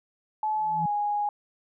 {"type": "tone with pitch glide", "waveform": "sine", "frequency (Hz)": [860, 827.4], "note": ["A5", "G#5"], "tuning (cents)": [-40, -7], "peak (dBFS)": -24, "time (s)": [0.43, 1.29], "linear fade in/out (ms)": 2, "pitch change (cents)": -67, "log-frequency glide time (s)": [0.77, 0.88]}
{"type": "tone with exponential growth", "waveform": "sine", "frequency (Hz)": 164.4, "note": "E3", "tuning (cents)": -4, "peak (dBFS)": -26, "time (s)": [0.54, 0.86], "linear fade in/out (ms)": 5, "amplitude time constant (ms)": 68}
{"effects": []}